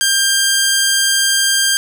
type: tone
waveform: 10% pulse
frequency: 1593 Hz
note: G6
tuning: 27 cents sharp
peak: -3 dBFS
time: 0.01-1.77 s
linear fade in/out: 0 ms
effects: none

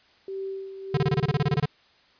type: tone with tremolo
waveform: sine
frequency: 387 Hz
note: G4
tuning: 22 cents flat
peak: -29 dBFS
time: 0.28-1.56 s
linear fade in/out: 2 ms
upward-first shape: sine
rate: 1.6 Hz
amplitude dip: 60%
type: tone bursts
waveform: square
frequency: 145.7 Hz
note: D3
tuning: 13 cents flat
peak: -20 dBFS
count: 13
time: 0.94-1.657 s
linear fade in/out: 5 ms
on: 33 ms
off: 24 ms
effects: white hiss -59 dBFS RMS until 2.19 s + resampled to 11025 Hz

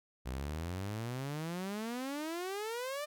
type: exponential sweep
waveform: sawtooth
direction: up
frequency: 60.8 to 607 Hz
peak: -33 dBFS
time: 0.25-3.06 s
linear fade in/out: 20 ms
effects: none

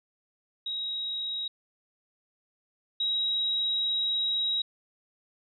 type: tone pair in turn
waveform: sine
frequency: 3814 / 3831 Hz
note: A#7 / A#7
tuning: +39 / +47 cents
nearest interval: unison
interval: 8 cents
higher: second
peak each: -30 / -25 dBFS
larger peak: second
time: 0.66-1.48 / 3-4.62 s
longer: second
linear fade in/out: 5 ms
effects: none

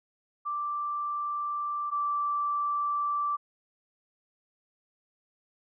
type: tone pair in turn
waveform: sine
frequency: 1174.7 / 1167.3 Hz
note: D6 / D6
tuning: 0 / -11 cents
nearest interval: unison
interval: 11 cents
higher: first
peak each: -29 / -26 dBFS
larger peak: second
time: 0.45-1.91 / 1.91-3.37 s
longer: neither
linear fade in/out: 20 ms
effects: none

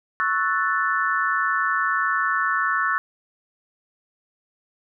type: chord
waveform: sine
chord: F# minor seventh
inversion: second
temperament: equal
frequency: 1108.7 / 1318.5 / 1480 / 1760 Hz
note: C#6 / E6 / F#6 / A6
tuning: 0 / 0 / 0 / 0 cents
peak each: -25 dBFS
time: 0.2-2.98 s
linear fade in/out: 0 ms
effects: none

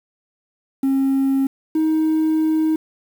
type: tone pair in turn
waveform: triangle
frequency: 270.1 / 315.1 Hz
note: C#4 / D#4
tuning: -45 / +22 cents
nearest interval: minor third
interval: 267 cents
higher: second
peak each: -12 dBFS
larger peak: neither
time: 0.83-1.47 / 1.75-2.76 s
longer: second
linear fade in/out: 5 ms
effects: tanh soft clip ceiling -10 dBFS + 7-bit

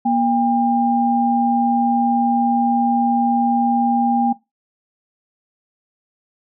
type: tone pair together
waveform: sine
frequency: 238.2 / 801.2 Hz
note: A#3 / G5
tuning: +38 / +38 cents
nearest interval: octave + major sixth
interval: 2100 cents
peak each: -17 dBFS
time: 0.05-4.33 s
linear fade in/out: 10 ms
effects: noise-tail reverb RT60 0.2 s tail -18 dB re dry

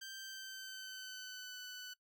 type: tone with pitch glide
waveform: 15% pulse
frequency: 1568 to 1495.5 Hz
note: G6 to F#6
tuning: 0 to +18 cents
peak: -40 dBFS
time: 0.01-1.94 s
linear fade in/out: 10 ms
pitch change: -82 cents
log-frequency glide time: 0.13-1.59 s
effects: noise-tail reverb RT60 0.1 s tail -21 dB re dry

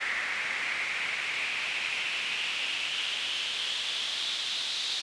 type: noise with band-pass filter sweep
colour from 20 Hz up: pink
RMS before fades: -32 dBFS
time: 0-5.02 s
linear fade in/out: 20 ms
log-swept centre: 2000 to 3800 Hz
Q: 4
effects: resampled to 22050 Hz

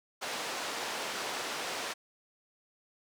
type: band-pass noise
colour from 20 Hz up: pink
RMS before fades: -37 dBFS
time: 0.21-1.94 s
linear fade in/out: 20 ms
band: 460 to 6900 Hz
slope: 12 dB/octave
effects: none

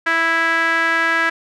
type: tone with band-pass filter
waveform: sawtooth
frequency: 329.6 Hz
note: E4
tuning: in tune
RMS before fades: -17 dBFS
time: 0.06-1.3 s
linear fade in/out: 10 ms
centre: 1700 Hz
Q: 4.1
effects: none

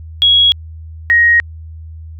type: tone pair in turn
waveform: sine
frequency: 3322 / 1880.1 Hz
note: G#7 / A#6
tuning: 0 / +14 cents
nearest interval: minor seventh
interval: 986 cents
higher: first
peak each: -6 dBFS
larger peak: neither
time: 0.22-0.52 / 1.1-1.4 s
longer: neither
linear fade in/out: 0 ms
effects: added 80 Hz sine -28 dBFS peak until 2.19 s

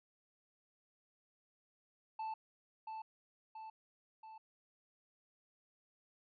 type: tone with echo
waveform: triangle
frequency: 880 Hz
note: A5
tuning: in tune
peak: -37 dBFS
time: 2.19-2.34 s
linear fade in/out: 5 ms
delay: 680 ms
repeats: 3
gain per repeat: -4 dB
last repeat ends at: 4.38 s
effects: resampled to 11025 Hz

